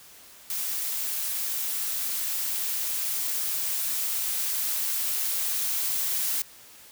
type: noise with level ramp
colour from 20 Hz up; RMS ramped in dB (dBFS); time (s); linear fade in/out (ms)
blue; -30 to -27; 0.5-6.42; 2
effects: white hiss -50 dBFS RMS until 6.91 s